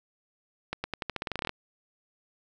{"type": "accelerating click train", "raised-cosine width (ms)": 0.3, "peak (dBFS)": -15, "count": 15, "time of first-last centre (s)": [0.73, 1.494], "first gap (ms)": 110, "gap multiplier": 0.88, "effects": []}